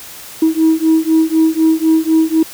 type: beating tone pair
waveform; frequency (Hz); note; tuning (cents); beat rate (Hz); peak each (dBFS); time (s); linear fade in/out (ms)
sine; 318.4 / 322.4; D#4 / E4; +40 / -38; 4; -11; 0.42-2.43; 5
effects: tanh soft clip ceiling -4 dBFS + white hiss -33 dBFS RMS until 2.53 s